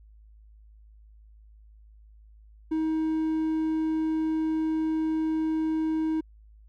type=tone; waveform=triangle; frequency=316.5 Hz; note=D#4; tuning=30 cents sharp; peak=-22 dBFS; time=2.71-6.21 s; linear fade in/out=10 ms; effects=added 53 Hz sine -50 dBFS peak until 6.68 s